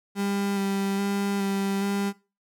35% pulse tone with vibrato, 198.2 Hz, G3, 19 cents sharp, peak -23 dBFS, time 0.15-2.13 s, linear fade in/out 50 ms, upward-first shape square, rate 1.2 Hz, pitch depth 13 cents each way, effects noise-tail reverb RT60 0.3 s tail -19 dB re dry

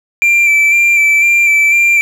triangle tone with vibrato, 2349 Hz, D7, in tune, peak -5 dBFS, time 0.22-2.01 s, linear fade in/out 0 ms, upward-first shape square, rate 2 Hz, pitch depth 20 cents each way, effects none

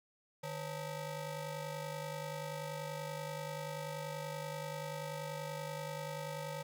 25% pulse ring-modulated tone, 353.6 Hz, F4, 22 cents sharp, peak -33 dBFS, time 0.43-6.63 s, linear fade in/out 10 ms, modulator 202 Hz, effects none

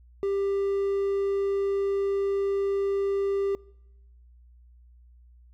triangle tone, 395.8 Hz, G4, 17 cents sharp, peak -22 dBFS, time 0.23-3.55 s, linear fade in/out 0 ms, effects noise-tail reverb RT60 0.9 s tail -25 dB re dry + added 60 Hz sine -51 dBFS peak until 5.53 s

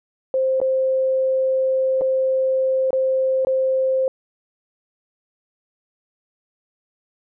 sine tone with dropouts, 525 Hz, C5, 6 cents sharp, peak -16 dBFS, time 0.34-4.08 s, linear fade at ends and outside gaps 1 ms, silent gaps 0.602-0.615 / 2.011-2.017 / 2.906-2.93 / 3.449-3.47 s, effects none

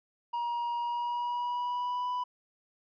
triangle tone with pitch glide, 950 to 990.9 Hz, A#5 to B5, +33 to +5 cents, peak -28 dBFS, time 0.33-2.24 s, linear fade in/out 10 ms, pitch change +72 cents, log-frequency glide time 0.78-2.11 s, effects resampled to 11025 Hz

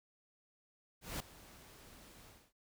pink noise with ADSR envelope, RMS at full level -40 dBFS, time 1.01-2.53 s, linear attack 190 ms, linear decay 4 ms, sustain -18 dB, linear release 270 ms, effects none

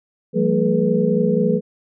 sine tone cluster, 171 / 194.9 / 225.6 / 424.5 / 489.8 Hz, F3 / G3 / A3 / G#4 / B4, -36 / -10 / +44 / +38 / -14 cents, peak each -21 dBFS, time 0.33-1.61 s, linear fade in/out 50 ms, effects none

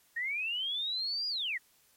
sine linear two-way sweep, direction up then down, 1826 to 4912 to 1826 Hz, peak -31 dBFS, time 0.16-1.58 s, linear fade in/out 10 ms, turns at 1.28 s, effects white hiss -66 dBFS RMS until 1.96 s + MP3 64 kbps

